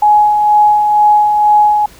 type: tone with tremolo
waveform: sine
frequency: 839 Hz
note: G#5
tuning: 17 cents sharp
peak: -4 dBFS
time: 0.02-1.86 s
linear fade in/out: 5 ms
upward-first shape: sine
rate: 2.1 Hz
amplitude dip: 40%
effects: pink hiss -40 dBFS RMS until 1.99 s